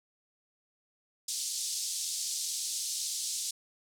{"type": "band-pass noise", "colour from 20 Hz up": "white", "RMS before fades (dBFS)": -35, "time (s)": [1.28, 3.51], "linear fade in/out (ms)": 5, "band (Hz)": [4100, 8800], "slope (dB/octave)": 24, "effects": []}